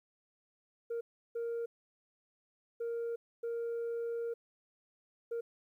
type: tone bursts at uneven times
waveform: sine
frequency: 466.2 Hz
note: A#4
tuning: in tune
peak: -32 dBFS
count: 5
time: 0.9-1.01 / 1.35-1.66 / 2.8-3.16 / 3.43-4.34 / 5.31-5.41 s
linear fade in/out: 10 ms
effects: tanh soft clip ceiling -33 dBFS + 12-bit